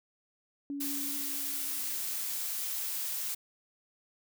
sine tone with exponential decay, 282.8 Hz, C#4, 35 cents sharp, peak -33 dBFS, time 0.7-2.5 s, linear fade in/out 1 ms, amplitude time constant 390 ms
blue noise, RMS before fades -35 dBFS, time 0.8-3.35 s, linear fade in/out 10 ms
effects none

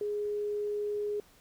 sine tone, 415.3 Hz, G#4, in tune, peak -30 dBFS, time 0.01-1.2 s, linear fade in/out 2 ms, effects pink hiss -61 dBFS RMS until 1.4 s

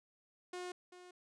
sawtooth tone with echo, 359.9 Hz, F#4, 48 cents flat, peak -38 dBFS, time 0.53-0.72 s, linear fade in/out 5 ms, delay 390 ms, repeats 1, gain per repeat -12 dB, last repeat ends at 1.11 s, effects resampled to 22050 Hz

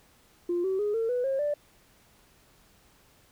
sine tone with pitch steps, 349.2 / 380.8 / 415.3 / 452.9 / 493.8 / 538.5 / 587.3 Hz, F4 / F#4 / G#4 / A#4 / B4 / C5 / D5, 0 / +50 / 0 / -50 / 0 / +50 / 0 cents, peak -24 dBFS, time 0.49-1.54 s, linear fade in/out 5 ms, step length 150 ms, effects tanh soft clip ceiling -21 dBFS + pink hiss -61 dBFS RMS until 3.31 s

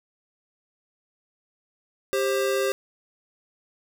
square tone pair together, 394.7 / 531.4 Hz, G4 / C5, +12 / +27 cents, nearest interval perfect fourth, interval 515 cents, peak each -25 / -26 dBFS, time 2.13-2.72 s, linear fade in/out 0 ms, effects none

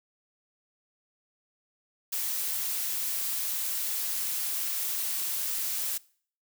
blue noise, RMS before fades -31 dBFS, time 2.12-5.98 s, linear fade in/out 10 ms, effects noise-tail reverb RT60 0.5 s tail -22 dB re dry

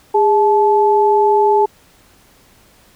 sine tone pair together, 409.7 / 865.7 Hz, G#4 / A5, -24 / -28 cents, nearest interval octave + minor second, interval 1296 cents, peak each -12 dBFS, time 0.14-1.66 s, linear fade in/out 10 ms, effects pink hiss -50 dBFS RMS until 2.95 s

